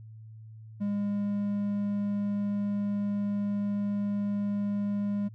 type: tone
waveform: triangle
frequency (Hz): 203.6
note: G#3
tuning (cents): -34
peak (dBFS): -25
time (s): 0.8-5.29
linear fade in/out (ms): 20
effects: added 110 Hz sine -44 dBFS peak until 5.34 s